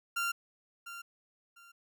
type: tone with echo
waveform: 30% pulse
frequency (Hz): 1385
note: F6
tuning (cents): -15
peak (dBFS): -28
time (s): 0.16-0.32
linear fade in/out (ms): 10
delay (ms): 700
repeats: 2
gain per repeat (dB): -12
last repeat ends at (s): 1.72
effects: none